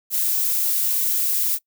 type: noise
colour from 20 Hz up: violet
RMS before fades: -21 dBFS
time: 0.1-1.59 s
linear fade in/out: 50 ms
effects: noise-tail reverb RT60 0.1 s tail -22 dB re dry